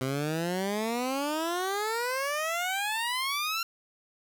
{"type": "exponential sweep", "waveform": "15% pulse", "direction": "up", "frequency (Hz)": [128.5, 1380], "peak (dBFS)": -22, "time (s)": [0.01, 3.63], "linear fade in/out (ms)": 2, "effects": []}